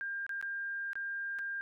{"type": "tone with dropouts", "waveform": "sine", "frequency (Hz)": 1600, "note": "G6", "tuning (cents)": 35, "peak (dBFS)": -35, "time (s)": [0.01, 1.61], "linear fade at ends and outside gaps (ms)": 0, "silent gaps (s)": [[0.265, 0.293], [0.413, 0.426], [0.932, 0.955], [1.387, 1.391]], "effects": []}